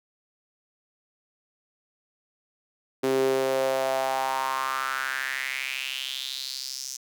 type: tone with high-pass filter sweep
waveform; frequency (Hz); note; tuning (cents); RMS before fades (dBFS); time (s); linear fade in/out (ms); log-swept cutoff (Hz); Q
sawtooth; 132.7; C3; +25; -28; 3.03-6.97; 10; 340 to 6100; 4.6
effects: none